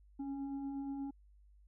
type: tone with frequency modulation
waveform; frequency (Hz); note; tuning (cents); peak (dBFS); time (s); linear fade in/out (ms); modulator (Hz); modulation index
sine; 277.2; C#4; 0; -38; 0.19-1.11; 10; 546; 0.38
effects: added 50 Hz sine -60 dBFS peak until 1.67 s